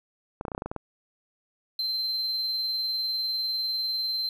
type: clicks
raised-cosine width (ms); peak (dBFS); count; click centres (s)
1; -18; 10; 0.411 / 0.452 / 0.482 / 0.518 / 0.549 / 0.579 / 0.621 / 0.66 / 0.715 / 0.763
type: tone with tremolo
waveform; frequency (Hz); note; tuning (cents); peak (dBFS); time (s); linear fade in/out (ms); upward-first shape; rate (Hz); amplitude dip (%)
triangle; 4110; C8; -32; -24; 1.79-4.29; 2; triangle; 20; 25
effects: none